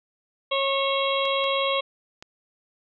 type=harmonic tone; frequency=547 Hz; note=C#5; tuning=23 cents flat; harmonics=1 / 2 / 4 / 5 / 6 / 7; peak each=-25 / -27 / -32 / -32 / -29 / -33 dBFS; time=0.51-1.81 s; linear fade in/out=10 ms
type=clicks; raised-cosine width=0.2 ms; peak=-23 dBFS; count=3; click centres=1.254 / 1.441 / 2.225 s
effects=none